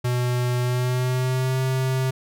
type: tone with pitch glide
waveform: square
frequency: 123.47 to 130.81 Hz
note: B2 to C3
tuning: 0 to 0 cents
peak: -21 dBFS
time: 0.04-2.11 s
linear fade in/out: 10 ms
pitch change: +100 cents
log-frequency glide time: 0.61-1.6 s
effects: none